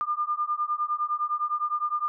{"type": "beating tone pair", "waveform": "sine", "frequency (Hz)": [1200, 1209.8], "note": ["D6", "D#6"], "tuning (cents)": [37, -49], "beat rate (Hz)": 9.8, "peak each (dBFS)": -28, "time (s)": [0.01, 2.08], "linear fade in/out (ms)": 0, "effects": []}